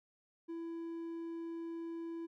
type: tone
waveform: triangle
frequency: 332.9 Hz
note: E4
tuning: 17 cents sharp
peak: -38 dBFS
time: 0.48-2.27 s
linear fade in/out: 20 ms
effects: none